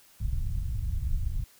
pink low-pass noise, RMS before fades -29 dBFS, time 0.2-1.44 s, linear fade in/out 5 ms, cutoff 110 Hz, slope 24 dB/octave, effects white hiss -58 dBFS RMS until 1.59 s

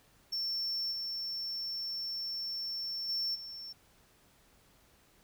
triangle tone with level steps, 5420 Hz, E8, 47 cents sharp, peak -31 / -34 / -30 / -41 dBFS, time 0.32-3.73 s, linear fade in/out 10 ms, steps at 0.91 / 3.08 / 3.34 s, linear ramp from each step 20 ms, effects pink hiss -65 dBFS RMS until 5.23 s

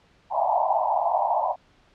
white band-pass noise, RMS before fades -23 dBFS, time 0.3-1.56 s, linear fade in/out 50 ms, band 620 to 970 Hz, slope 96 dB/octave, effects pink hiss -59 dBFS RMS until 1.94 s + low-pass 4000 Hz 12 dB/octave

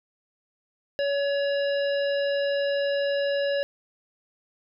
harmonic tone, 564 Hz, C#5, 30 cents sharp, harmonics 1 / 3 / 5 / 7 / 9, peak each -23 / -33 / -37 / -40 / -42 dBFS, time 0.99-3.63 s, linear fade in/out 0 ms, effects none

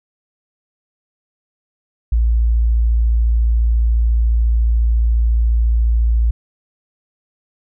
sine tone, 57.1 Hz, A#1, 35 cents flat, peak -11 dBFS, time 2.12-6.31 s, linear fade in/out 5 ms, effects none

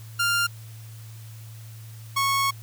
sawtooth tone pair in turn, 1396.9 / 1102 Hz, F6 / C#6, 0 / -11 cents, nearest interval major third, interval 411 cents, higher first, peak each -17 dBFS, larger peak neither, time 0.19-0.47 / 2.16-2.51 s, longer second, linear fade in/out 10 ms, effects added 111 Hz sine -39 dBFS peak until 2.62 s + white hiss -51 dBFS RMS until 2.62 s

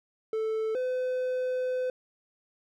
triangle tone pair in turn, 440 / 507.7 Hz, A4 / B4, 0 / +48 cents, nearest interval major second, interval 248 cents, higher second, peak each -25 dBFS, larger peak neither, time 0.33-0.75 / 0.75-1.9 s, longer second, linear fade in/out 2 ms, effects none

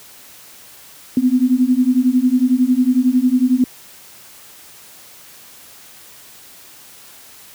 sine beating tone pair, 246.9 / 257.9 Hz, B3 / C4, 0 / -25 cents, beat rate 11 Hz, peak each -15 / -14 dBFS, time 1.17-3.64 s, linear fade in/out 2 ms, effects white hiss -42 dBFS RMS until 7.54 s + high-pass 60 Hz 12 dB/octave

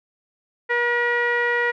sawtooth tone with low-pass filter, 479.2 Hz, A#4, 48 cents sharp, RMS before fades -21 dBFS, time 0.69-1.72 s, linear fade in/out 20 ms, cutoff 1900 Hz, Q 5.8, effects none

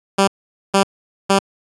10% pulse tone bursts, 196 Hz, G3, in tune, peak -3 dBFS, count 3, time 0.18-1.391 s, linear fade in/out 10 ms, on 97 ms, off 460 ms, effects resampled to 24000 Hz

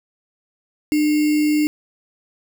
sine tone with sample-and-hold, 300.9 Hz, D4, 42 cents sharp, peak -14 dBFS, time 0.92-1.67 s, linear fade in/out 0 ms, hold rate 2450 Hz, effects none

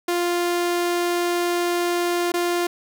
sawtooth tone with dropouts, 349.3 Hz, F4, in tune, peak -16 dBFS, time 0.08-2.67 s, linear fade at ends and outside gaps 5 ms, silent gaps 2.32-2.339 s, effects none

